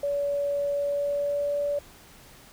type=tone with pitch glide; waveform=sine; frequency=570 to 576.6 Hz; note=C#5 to D5; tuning=+48 to -32 cents; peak=-24 dBFS; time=0.03-1.79 s; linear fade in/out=5 ms; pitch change=+20 cents; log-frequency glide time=0.7-1.53 s; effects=pink hiss -51 dBFS RMS until 2.52 s